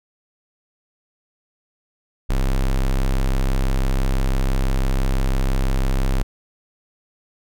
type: tone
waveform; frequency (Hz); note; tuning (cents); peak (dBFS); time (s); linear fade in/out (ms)
square; 33; C1; +16; -17; 2.29-6.23; 10
effects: none